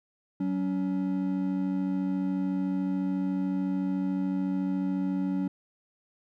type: tone pair together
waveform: triangle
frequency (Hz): 187.93 / 281.8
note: F#3 / C#4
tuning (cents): +27 / +29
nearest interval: perfect fifth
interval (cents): 702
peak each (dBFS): -27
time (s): 0.4-5.48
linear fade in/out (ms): 5
effects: none